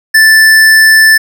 sine tone with hard clipping, 1760 Hz, A6, in tune, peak -3 dBFS, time 0.14-1.18 s, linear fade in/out 10 ms, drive 17 dB, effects none

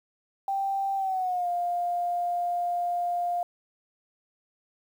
sine tone with pitch glide, 784 to 702.5 Hz, G5 to F5, 0 to +10 cents, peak -25 dBFS, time 0.48-3.43 s, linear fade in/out 2 ms, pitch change -190 cents, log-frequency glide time 0.96-1.48 s, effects 9-bit

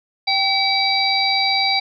harmonic tone with a mistuned harmonic, 784 Hz, G5, in tune, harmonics 1 / 3 / 5 / 6, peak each -21 / -21 / -21 / -21 dBFS, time 0.27-1.8 s, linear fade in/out 10 ms, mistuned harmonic 3, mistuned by -52 cents, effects none

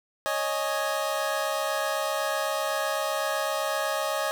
25% pulse chord, C# suspended second, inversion none, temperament equal, 554.4 / 622.3 / 830.6 Hz, C#5 / D#5 / G#5, 0 / 0 / 0 cents, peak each -27 / -25 / -29 dBFS, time 0.26-4.31 s, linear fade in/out 0 ms, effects none

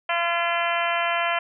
harmonic tone with a mistuned harmonic, 341.7 Hz, F4, 38 cents flat, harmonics 2 / 3 / 4 / 5 / 6 / 7 / 8 / 9, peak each -26 / -28 / -29 / -30 / -31 / -31 / -32 / -33 dBFS, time 0.09-1.39 s, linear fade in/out 5 ms, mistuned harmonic 8, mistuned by -17 cents, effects none

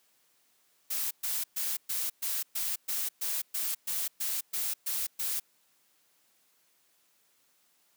blue noise bursts, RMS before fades -32 dBFS, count 14, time 0.9-5.4 s, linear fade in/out 10 ms, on 210 ms, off 120 ms, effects white hiss -69 dBFS RMS until 7.96 s + high-pass 150 Hz 12 dB/octave

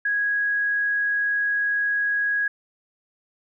sine tone, 1657 Hz, G#6, 4 cents flat, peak -20 dBFS, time 0.05-2.48 s, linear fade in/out 5 ms, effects none

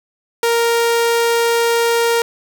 sawtooth tone, 466.2 Hz, A#4, in tune, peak -9 dBFS, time 0.43-2.22 s, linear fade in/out 2 ms, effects none

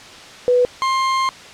sine / 40% pulse tone pair in turn, 493.9 / 1058.4 Hz, B4 / C6, 0 / +20 cents, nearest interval octave + minor second, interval 1320 cents, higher second, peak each -11 / -15 dBFS, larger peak first, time 0.48-0.65 / 0.82-1.29 s, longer second, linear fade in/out 0 ms, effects white hiss -38 dBFS RMS until 1.53 s + low-pass 5000 Hz 12 dB/octave

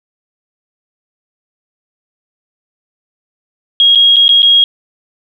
sine tone with dropouts, 3279 Hz, G#7, 23 cents flat, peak -4 dBFS, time 3.8-4.64 s, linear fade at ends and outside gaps 1 ms, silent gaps 3.95-3.956 / 4.16-4.166 / 4.281-4.291 / 4.421-4.429 s, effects 7-bit

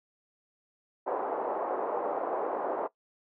pink band-pass noise, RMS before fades -32 dBFS, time 1.06-2.88 s, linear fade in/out 20 ms, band 420 to 960 Hz, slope 24 dB/octave, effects noise-tail reverb RT60 0.1 s tail -19 dB re dry

